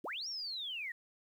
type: linear two-way sweep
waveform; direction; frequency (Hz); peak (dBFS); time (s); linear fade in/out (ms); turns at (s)
sine; up then down; 178.1 to 5670 to 1825; -38; 0.04-0.92; 5; 0.28
effects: 11-bit